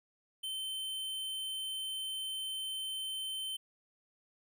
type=tone; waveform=square; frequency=3088 Hz; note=G7; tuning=27 cents flat; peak=-37 dBFS; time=0.43-3.57 s; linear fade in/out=10 ms; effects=none